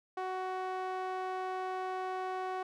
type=tone with band-pass filter; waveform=sawtooth; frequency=372.8 Hz; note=F#4; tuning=13 cents sharp; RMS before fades=-37 dBFS; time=0.17-2.63 s; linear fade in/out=5 ms; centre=840 Hz; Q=1.4; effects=none